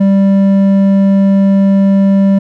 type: tone with hard clipping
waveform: sine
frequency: 196 Hz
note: G3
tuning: in tune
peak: -7 dBFS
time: 0-2.39 s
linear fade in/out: 10 ms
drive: 6 dB
effects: none